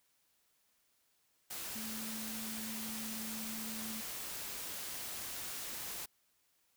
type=tone in noise; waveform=sine; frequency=220.5 Hz; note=A3; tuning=4 cents sharp; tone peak=-44 dBFS; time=1.75-4.01 s; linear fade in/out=10 ms; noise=white; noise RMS=-43 dBFS; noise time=1.5-6.06 s; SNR=-4 dB; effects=white hiss -75 dBFS RMS until 6.76 s